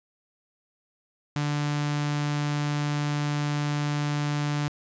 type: tone with notch filter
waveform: sawtooth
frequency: 146.83 Hz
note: D3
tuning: in tune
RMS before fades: -27 dBFS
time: 1.36-4.68 s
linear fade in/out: 0 ms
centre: 490 Hz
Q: 1.6
effects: resampled to 16000 Hz + 10-bit